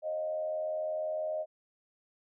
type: tone with frequency modulation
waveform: sine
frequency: 622.3 Hz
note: D#5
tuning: in tune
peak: -31 dBFS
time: 0.02-1.46 s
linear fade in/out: 50 ms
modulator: 86 Hz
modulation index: 0.47
effects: none